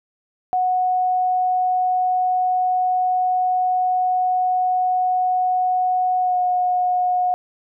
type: tone with pitch glide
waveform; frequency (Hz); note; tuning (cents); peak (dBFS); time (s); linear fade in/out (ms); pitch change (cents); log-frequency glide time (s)
sine; 735 to 726.1; F#5 to F#5; -12 to -33; -16; 0.53-7.34; 0; -21; 6.2-6.37
effects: none